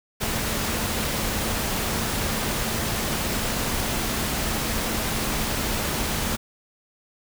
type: tone in noise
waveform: sine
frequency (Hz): 220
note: A3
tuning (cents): 0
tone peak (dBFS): -35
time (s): 0.2-6.37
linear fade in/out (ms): 20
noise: pink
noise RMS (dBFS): -26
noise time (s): 0.2-6.37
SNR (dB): -12
effects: none